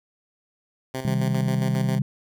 10% pulse tone with tremolo, 130.81 Hz, C3, in tune, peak -19 dBFS, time 0.94-1.99 s, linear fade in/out 5 ms, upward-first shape square, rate 7.4 Hz, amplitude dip 55%
sine chord, C minor, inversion none, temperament just, 130.81 / 156.98 / 196.22 Hz, C3 / Eb3 / G3, 0 / +16 / +2 cents, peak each -22 / -27 / -25 dBFS, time 1.05-2.02 s, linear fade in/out 2 ms
effects none

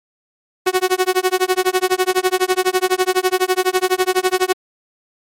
sawtooth tone with tremolo, 370 Hz, F#4, in tune, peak -7 dBFS, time 0.66-4.53 s, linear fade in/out 10 ms, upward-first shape sine, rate 12 Hz, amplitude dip 100%, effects MP3 64 kbps

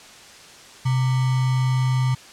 sine tone with sample-and-hold, 128.6 Hz, C3, 30 cents flat, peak -17 dBFS, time 0.85-2.15 s, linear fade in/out 10 ms, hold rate 1050 Hz, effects white hiss -44 dBFS RMS until 2.32 s + low-pass 7000 Hz 12 dB/octave

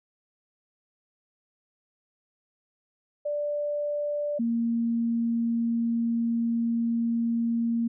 sine tone pair in turn, 587.3 / 232.1 Hz, D5 / A#3, 0 / -7 cents, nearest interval octave + major third, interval 1607 cents, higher first, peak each -26 / -23 dBFS, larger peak second, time 3.25-4.39 / 4.39-7.88 s, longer second, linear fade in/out 10 ms, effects none

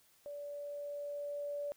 sine tone with level ramp, 578 Hz, D5, 28 cents flat, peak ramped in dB -42 to -36 dBFS, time 0.26-1.72 s, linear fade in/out 0 ms, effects white hiss -68 dBFS RMS until 1.76 s

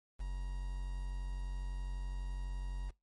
triangle tone with quantisation, 45.97 Hz, F#1, 10 cents flat, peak -34 dBFS, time 0.19-2.91 s, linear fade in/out 20 ms, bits 9, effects noise-tail reverb RT60 0.2 s tail -22 dB re dry + MP3 48 kbps

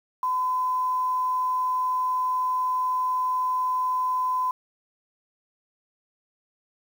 sine tone with quantisation, 1014 Hz, B5, 45 cents sharp, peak -22 dBFS, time 0.23-4.51 s, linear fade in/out 2 ms, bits 8, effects none

